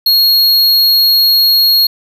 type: tone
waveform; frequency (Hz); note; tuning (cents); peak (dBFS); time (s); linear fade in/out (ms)
square; 4295; C8; +44; -7; 0.06-1.87; 5
effects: none